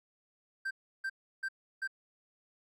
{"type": "tone bursts", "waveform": "triangle", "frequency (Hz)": 1568, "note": "G6", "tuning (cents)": 0, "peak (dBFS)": -31, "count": 4, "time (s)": [0.65, 1.876], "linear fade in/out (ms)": 10, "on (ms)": 59, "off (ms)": 330, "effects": []}